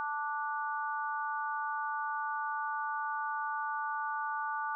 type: harmonic tone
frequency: 293.7 Hz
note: D4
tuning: in tune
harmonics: 3 / 4 / 5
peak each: -36 / -37 / -38 dBFS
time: 0-4.75 s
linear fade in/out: 0 ms
effects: none